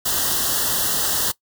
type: band-stop noise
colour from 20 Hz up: white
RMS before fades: -21 dBFS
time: 0.05-1.32 s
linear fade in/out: 10 ms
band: 1900 to 2800 Hz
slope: 96 dB/octave
effects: noise-tail reverb RT60 0.1 s tail -20 dB re dry